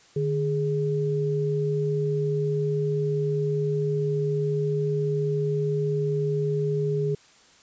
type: tone pair together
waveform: sine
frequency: 149.83 / 415.3 Hz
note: D3 / G#4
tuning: +35 / 0 cents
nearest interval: octave + tritone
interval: 1765 cents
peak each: -25 dBFS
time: 0.16-7.15 s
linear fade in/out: 5 ms
effects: white hiss -55 dBFS RMS until 7.62 s + resampled to 16000 Hz